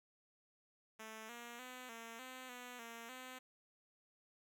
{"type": "tone with pitch steps", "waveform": "5% pulse", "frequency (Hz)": [219.8, 237.5, 253.1, 229, 256.9, 247, 231.2, 256.1], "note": ["A3", "A#3", "B3", "A#3", "C4", "B3", "A#3", "C4"], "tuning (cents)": [-2, 33, 43, -31, -32, 0, -14, -37], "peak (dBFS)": -38, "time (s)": [0.99, 3.39], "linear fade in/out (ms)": 10, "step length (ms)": 300, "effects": []}